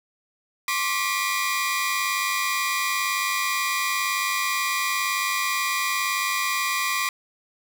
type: tone cluster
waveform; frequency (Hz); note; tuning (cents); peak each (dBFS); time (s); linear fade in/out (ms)
sawtooth; 1063 / 1161 / 1955 / 2421; C6 / D6 / B6 / D#7; +27 / -20 / -18 / -48; -25; 0.68-7.09; 2
effects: none